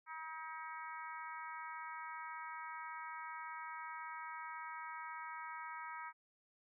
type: harmonic tone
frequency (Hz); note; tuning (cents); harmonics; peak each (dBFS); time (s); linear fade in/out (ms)
318.2; D#4; +39; 3 / 4 / 5 / 6 / 7; -48 / -49 / -53 / -55 / -54; 0.06-6.13; 50
effects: none